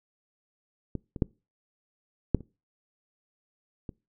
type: clicks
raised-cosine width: 3 ms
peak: -19 / -24 / -10 / -7 / -30 / -24 dBFS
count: 6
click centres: 0.953 / 1.162 / 1.222 / 2.347 / 2.407 / 3.892 s
effects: noise-tail reverb RT60 0.3 s tail -25 dB re dry